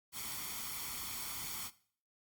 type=noise with comb filter; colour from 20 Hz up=white; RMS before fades=-42 dBFS; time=0.12-1.71 s; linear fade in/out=50 ms; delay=0.9 ms; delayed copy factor=+0.6; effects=noise-tail reverb RT60 0.5 s tail -18 dB re dry + Opus 48 kbps